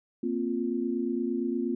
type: chord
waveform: sine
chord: Bb suspended second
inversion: none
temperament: equal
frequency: 233.1 / 261.6 / 349.2 Hz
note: Bb3 / C4 / F4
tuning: 0 / 0 / 0 cents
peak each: -31 dBFS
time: 0.23-1.75 s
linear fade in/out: 5 ms
effects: none